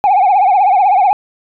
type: tone with vibrato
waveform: sine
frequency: 780 Hz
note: G5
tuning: 9 cents flat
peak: -5 dBFS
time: 0.04-1.13 s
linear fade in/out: 0 ms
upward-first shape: triangle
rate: 16 Hz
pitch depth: 160 cents each way
effects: tanh soft clip ceiling -5 dBFS